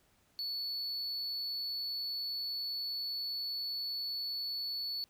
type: tone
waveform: triangle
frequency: 4435 Hz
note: C#8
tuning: in tune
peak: -34 dBFS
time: 0.39-5.04 s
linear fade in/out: 0 ms
effects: pink hiss -70 dBFS RMS until 5.09 s